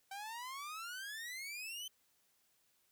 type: exponential sweep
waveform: sawtooth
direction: up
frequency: 770 to 3099 Hz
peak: -40 dBFS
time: 0.11-1.88 s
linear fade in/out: 5 ms
effects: white hiss -75 dBFS RMS until 2.91 s